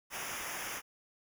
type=noise with comb filter; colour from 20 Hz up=pink; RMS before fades=-40 dBFS; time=0.1-0.82 s; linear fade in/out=50 ms; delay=0.24 ms; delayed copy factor=-0.9; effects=none